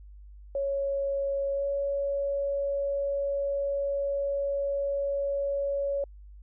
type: tone with pitch glide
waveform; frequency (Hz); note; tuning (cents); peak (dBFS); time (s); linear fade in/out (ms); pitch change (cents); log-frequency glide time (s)
sine; 554.4 to 560.2; C#5 to C#5; 0 to +18; -26; 0.55-6.04; 2; +18; 1.53-1.65
effects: added 50 Hz sine -45 dBFS peak until 6.42 s